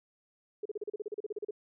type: tone bursts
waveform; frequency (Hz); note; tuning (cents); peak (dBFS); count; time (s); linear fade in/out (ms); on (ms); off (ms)
sine; 419.1; G#4; +16; -33; 15; 0.63-1.509; 5; 25; 36
effects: none